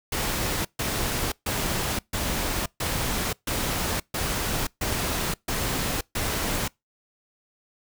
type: noise bursts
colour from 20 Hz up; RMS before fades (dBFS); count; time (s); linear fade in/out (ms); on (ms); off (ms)
pink; -27; 10; 0.12-6.68; 5; 530; 140
effects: noise-tail reverb RT60 0.2 s tail -25 dB re dry